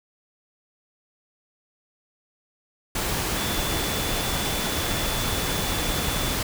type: tone in noise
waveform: sine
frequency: 3468 Hz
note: A7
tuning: 26 cents flat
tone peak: -34 dBFS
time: 3.37-6.34 s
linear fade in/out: 5 ms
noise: pink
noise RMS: -26 dBFS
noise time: 2.95-6.43 s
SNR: -11 dB
effects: none